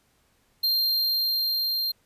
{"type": "tone with level ramp", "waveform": "square", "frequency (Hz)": 4186, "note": "C8", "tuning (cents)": 0, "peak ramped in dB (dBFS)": [-21, -25], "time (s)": [0.63, 1.92], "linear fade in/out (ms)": 10, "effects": ["pink hiss -66 dBFS RMS until 2.05 s", "resampled to 32000 Hz"]}